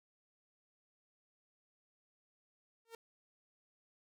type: tone with exponential growth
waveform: sawtooth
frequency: 458 Hz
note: A#4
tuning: 31 cents flat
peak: -40 dBFS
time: 2.85-2.95 s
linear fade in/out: 2 ms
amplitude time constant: 21 ms
effects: none